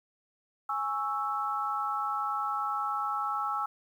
sine chord, C# minor, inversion second, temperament equal, 830.6 / 1108.7 / 1318.5 Hz, G#5 / C#6 / E6, 0 / 0 / 0 cents, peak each -34 / -36 / -31 dBFS, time 0.69-3.66 s, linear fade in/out 5 ms, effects 10-bit

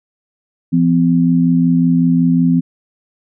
sine tone pair together, 169.99 / 255.4 Hz, F3 / C4, -46 / -42 cents, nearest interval perfect fifth, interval 704 cents, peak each -12 / -12 dBFS, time 0.72-2.61 s, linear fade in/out 20 ms, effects none

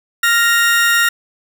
35% pulse tone pair together, 1396.9 / 1864.7 Hz, F6 / A#6, 0 / 0 cents, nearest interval perfect fourth, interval 500 cents, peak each -12 dBFS, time 0.23-1.09 s, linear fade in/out 5 ms, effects none

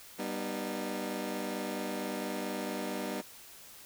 20% pulse chord, G augmented, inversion none, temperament just, 196 / 245 / 306.2 Hz, G3 / B3 / D#4, 0 / -14 / -28 cents, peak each -34 dBFS, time 0.18-3.22 s, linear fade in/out 20 ms, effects white hiss -52 dBFS RMS until 3.85 s

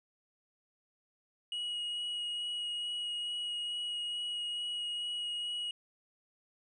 triangle tone with vibrato, 2900 Hz, F#7, 35 cents flat, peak -33 dBFS, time 1.52-5.71 s, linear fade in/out 2 ms, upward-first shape sine, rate 2.3 Hz, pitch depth 8 cents each way, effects resampled to 24000 Hz

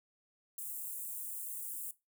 white high-pass noise, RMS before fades -42 dBFS, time 0.58-1.91 s, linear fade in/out 2 ms, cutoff 7900 Hz, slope 48 dB/octave, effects noise-tail reverb RT60 0.2 s tail -17 dB re dry

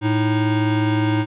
square tone pair together, 110 / 310.5 Hz, A2 / D#4, 0 / -3 cents, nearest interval octave + tritone, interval 1797 cents, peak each -20 dBFS, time 0.01-1.26 s, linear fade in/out 50 ms, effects resampled to 8000 Hz

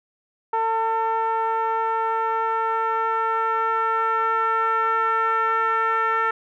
10% pulse tone with low-pass filter sweep, 449.2 Hz, A4, 36 cents sharp, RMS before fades -22 dBFS, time 0.53-6.31 s, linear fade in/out 5 ms, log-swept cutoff 1000 to 1500 Hz, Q 3.4, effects none

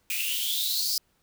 blue noise with high-pass filter sweep, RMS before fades -28 dBFS, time 0.1-0.98 s, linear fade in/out 2 ms, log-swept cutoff 2400 to 5000 Hz, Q 9.8, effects pink hiss -69 dBFS RMS until 1.22 s

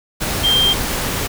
sine tone in noise, 3177 Hz, G7, 23 cents sharp, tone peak -12 dBFS, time 0.43-0.74 s, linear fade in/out 20 ms, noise pink, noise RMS -21 dBFS, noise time 0.2-1.28 s, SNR +6 dB, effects none

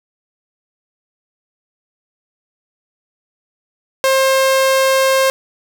sawtooth tone, 532 Hz, C5, 29 cents sharp, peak -7 dBFS, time 4.04-5.3 s, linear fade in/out 0 ms, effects none

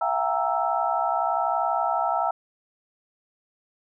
sine tone cluster, 671 / 732 / 804 / 929 / 1320 Hz, E5 / F#5 / G5 / A#5 / E6, +31 / -19 / +44 / -6 / +2 cents, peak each -28 dBFS, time 0.01-2.31 s, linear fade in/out 5 ms, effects none

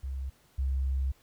sine tone pair in turn, 66.7 / 66.7 Hz, C2 / C2, +34 / +34 cents, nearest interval unison, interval 0 cents, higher neither, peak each -32 / -26 dBFS, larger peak second, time 0.03-0.3 / 0.58-1.12 s, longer second, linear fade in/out 10 ms, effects pink hiss -64 dBFS RMS until 1.22 s

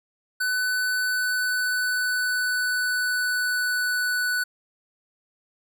square tone with pitch glide, 1500 to 1486.2 Hz, F#6 to F#6, +23 to +7 cents, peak -23 dBFS, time 0.4-4.44 s, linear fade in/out 10 ms, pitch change -16 cents, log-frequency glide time 1.06-4.27 s, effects none

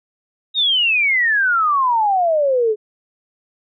sine exponential sweep, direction down, 3792 to 415.3 Hz, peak -13 dBFS, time 0.54-2.76 s, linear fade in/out 50 ms, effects none

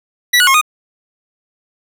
25% pulse tone with pitch steps, 1953 / 1461 / 1078 / 1235 Hz, B6 / F#6 / C#6 / D#6, -20 / -22 / -49 / -13 cents, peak -4 dBFS, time 0.33-0.614 s, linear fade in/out 10 ms, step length 71 ms, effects none

